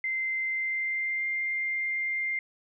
sine tone with pitch glide, 2079 to 2103 Hz, C7 to C7, -12 to +8 cents, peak -27 dBFS, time 0.04-2.39 s, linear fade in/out 2 ms, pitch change +20 cents, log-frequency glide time 0.5-1.37 s, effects none

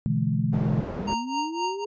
sine chord, E dominant seventh, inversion second, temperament equal with one note detuned, 123.47 / 146.83 / 164.81 / 212.1 Hz, B2 / D3 / E3 / G#3, 0 / 0 / 0 / +37 cents, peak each -27 dBFS, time 0.06-0.81 s, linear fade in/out 0 ms
white low-pass noise, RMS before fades -33 dBFS, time 0.52-1.15 s, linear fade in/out 20 ms, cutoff 480 Hz, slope 12 dB/octave
sine linear sweep, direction up, 180 to 418.6 Hz, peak -30 dBFS, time 0.99-1.86 s, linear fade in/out 5 ms
square tone with tremolo, 930 Hz, A#5, 4 cents flat, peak -24 dBFS, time 1.07-1.85 s, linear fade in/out 10 ms, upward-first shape triangle, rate 3.9 Hz, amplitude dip 95%
effects resampled to 16000 Hz

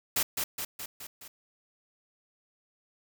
white noise with echo, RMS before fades -27 dBFS, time 0.16-0.23 s, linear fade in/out 5 ms, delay 210 ms, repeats 5, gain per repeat -4 dB, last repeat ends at 1.28 s, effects none

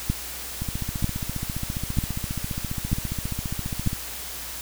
two click trains, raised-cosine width 5 ms, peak -16 / -9 dBFS, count 50 / 5, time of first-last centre 0.62-3.931 / 0.1-3.874 s, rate 14.8 / 1.06 Hz, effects added 60 Hz sine -44 dBFS peak until 4.61 s + white hiss -35 dBFS RMS until 4.61 s

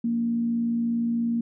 sine tone with frequency modulation, 233.1 Hz, A#3, in tune, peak -22 dBFS, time 0.04-1.41 s, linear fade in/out 5 ms, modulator 57 Hz, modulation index 0.23, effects none

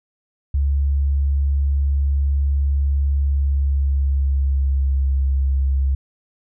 sine tone with pitch glide, 69.9 to 67.56 Hz, C#2 to C#2, +15 to -44 cents, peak -15 dBFS, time 0.54-5.95 s, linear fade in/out 5 ms, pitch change -59 cents, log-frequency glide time 3.21-5.08 s, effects none

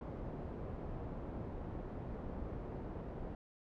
pink low-pass noise, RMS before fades -44 dBFS, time 0.01-3.35 s, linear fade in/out 2 ms, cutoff 660 Hz, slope 12 dB/octave, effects none

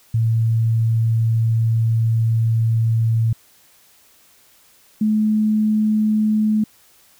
sine tone pair in turn, 113.4 / 214.6 Hz, A#2 / A3, -47 / -43 cents, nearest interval major seventh, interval 1104 cents, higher second, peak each -14 dBFS, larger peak neither, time 0.14-3.33 / 5.01-6.64 s, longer first, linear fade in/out 5 ms, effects white hiss -53 dBFS RMS until 7.19 s

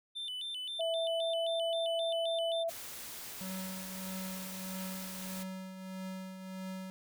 triangle tone with vibrato, 3271 Hz, G#7, 27 cents flat, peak -36 dBFS, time 0.15-2.64 s, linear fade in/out 20 ms, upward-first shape square, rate 3.8 Hz, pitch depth 150 cents each way
sine tone with pitch glide, 659.3 to 664.7 Hz, E5 to E5, 0 to +14 cents, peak -31 dBFS, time 0.79-2.7 s, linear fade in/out 10 ms, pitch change +14 cents, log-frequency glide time 0.92-1.5 s
white noise, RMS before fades -45 dBFS, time 2.68-5.44 s, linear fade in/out 20 ms
square tone with tremolo, 188.2 Hz, F#3, 30 cents sharp, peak -39 dBFS, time 3.41-6.9 s, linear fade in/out 0 ms, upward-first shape triangle, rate 1.6 Hz, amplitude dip 55%
effects none

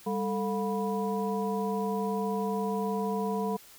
sine tone cluster, 199.4 / 442.5 / 713 / 981 Hz, G3 / A4 / F5 / B5, +30 / +10 / +36 / -12 cents, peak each -31 / -32 / -37 / -35 dBFS, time 0.06-3.57 s, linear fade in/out 10 ms, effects white hiss -53 dBFS RMS until 3.78 s

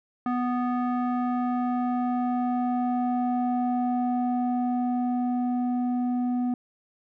square tone with low-pass filter sweep, 246.9 Hz, B3, in tune, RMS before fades -26 dBFS, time 0.26-6.54 s, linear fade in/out 2 ms, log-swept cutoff 1200 to 520 Hz, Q 2.3, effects none

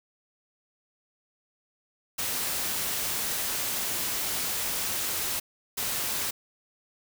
white noise bursts at uneven times, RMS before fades -30 dBFS, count 2, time 2.18-5.4 / 5.77-6.31 s, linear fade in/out 10 ms, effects none

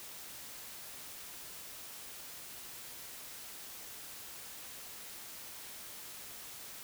silence, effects white hiss -48 dBFS RMS until 6.83 s

